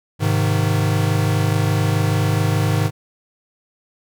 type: chord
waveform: square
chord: Ab major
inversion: none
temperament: equal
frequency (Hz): 103.83 / 130.81 / 155.56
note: Ab2 / C3 / Eb3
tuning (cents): 0 / 0 / 0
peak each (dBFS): -19 / -24 / -21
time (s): 0.19-2.91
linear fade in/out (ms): 50
effects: none